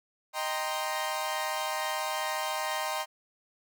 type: chord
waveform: sawtooth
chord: C minor seventh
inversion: first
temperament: equal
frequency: 622.3 / 784 / 932.3 / 1046.5 Hz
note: Eb5 / G5 / Bb5 / C6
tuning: 0 / 0 / 0 / 0 cents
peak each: -32 dBFS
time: 0.33-3.06 s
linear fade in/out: 50 ms
effects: none